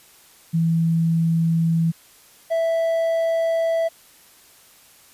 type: tone pair in turn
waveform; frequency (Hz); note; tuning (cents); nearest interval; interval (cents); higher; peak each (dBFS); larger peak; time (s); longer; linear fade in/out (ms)
sine / triangle; 164.81 / 659.2; E3 / E5; 0 / 0; 2 octaves; 2400; second; -16; neither; 0.53-1.92 / 2.5-3.89; neither; 20
effects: white hiss -51 dBFS RMS until 5.13 s + resampled to 32000 Hz